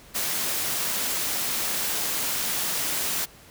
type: high-pass noise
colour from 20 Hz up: white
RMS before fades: -27 dBFS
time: 0.14-3.26 s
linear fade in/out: 20 ms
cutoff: 120 Hz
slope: 12 dB/octave
effects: pink hiss -50 dBFS RMS until 3.5 s